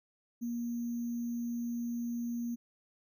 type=tone with sample-and-hold; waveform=sine; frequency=236.9 Hz; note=A#3; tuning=28 cents sharp; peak=-33 dBFS; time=0.41-2.56 s; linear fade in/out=20 ms; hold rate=6300 Hz; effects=none